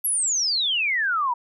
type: exponential sweep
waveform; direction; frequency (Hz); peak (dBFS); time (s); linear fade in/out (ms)
sine; down; 11710 to 932.3; -20; 0.04-1.34; 10
effects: none